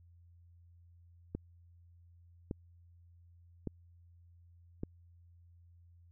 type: click train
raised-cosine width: 3 ms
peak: -24 dBFS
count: 4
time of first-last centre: 1.35-4.834 s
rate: 0.861 Hz
effects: added 86 Hz sine -58 dBFS peak until 6.11 s